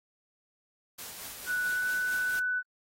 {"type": "noise with tremolo", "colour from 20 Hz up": "white", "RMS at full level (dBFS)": -41, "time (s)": [0.98, 2.4], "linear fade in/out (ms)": 10, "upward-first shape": "triangle", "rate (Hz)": 4.5, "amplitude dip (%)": 40}
{"type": "tone with pitch glide", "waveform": "sine", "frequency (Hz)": [1480, 1492.9], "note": ["F#6", "F#6"], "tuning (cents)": [0, 15], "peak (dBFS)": -27, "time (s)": [1.46, 2.63], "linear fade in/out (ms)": 50, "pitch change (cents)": 15, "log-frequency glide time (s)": [1.67, 1.89]}
{"effects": ["AAC 48 kbps"]}